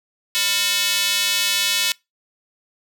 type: tone with high-pass filter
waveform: square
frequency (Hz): 199.9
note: G3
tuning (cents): +34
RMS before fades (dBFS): -20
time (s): 0.35-1.92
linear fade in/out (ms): 0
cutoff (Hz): 3100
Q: 1.5
effects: noise-tail reverb RT60 0.2 s tail -23 dB re dry